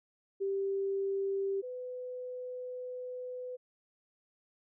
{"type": "tone pair in turn", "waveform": "sine", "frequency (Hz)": [392, 501.4], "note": ["G4", "B4"], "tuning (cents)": [0, 26], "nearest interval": "major third", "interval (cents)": 426, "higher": "second", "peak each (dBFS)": [-30, -38], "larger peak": "first", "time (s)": [[0.4, 1.62], [1.62, 3.57]], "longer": "second", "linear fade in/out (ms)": 20, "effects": []}